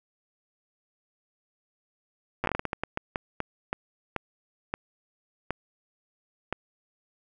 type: slowing click train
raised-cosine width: 0.5 ms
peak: -13 dBFS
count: 19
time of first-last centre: 2.44-6.526 s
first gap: 8 ms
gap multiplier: 1.33
effects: none